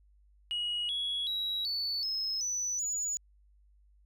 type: tone with pitch steps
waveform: sine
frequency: 2900 / 3351 / 3871 / 4472 / 5167 / 5970 / 6897 Hz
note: F#7 / G#7 / B7 / C#8 / E8 / F#8 / A8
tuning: -35 / +15 / -35 / +14 / -35 / +15 / -36 cents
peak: -29 dBFS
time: 0.51-3.17 s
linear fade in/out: 0 ms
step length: 380 ms
effects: tanh soft clip ceiling -28 dBFS + added 50 Hz sine -60 dBFS peak until 4.05 s